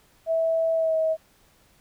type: tone with pitch glide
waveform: sine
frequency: 653 to 639.2 Hz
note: E5 to D#5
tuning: -17 to +47 cents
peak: -20 dBFS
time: 0.26-1.17 s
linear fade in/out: 50 ms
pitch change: -36 cents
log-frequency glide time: 0.75-0.96 s
effects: pink hiss -60 dBFS RMS until 1.8 s